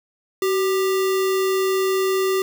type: tone with sample-and-hold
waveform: sine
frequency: 380.1 Hz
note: F#4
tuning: 47 cents sharp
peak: -17 dBFS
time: 0.42-2.42 s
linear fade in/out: 2 ms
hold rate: 1575 Hz
effects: none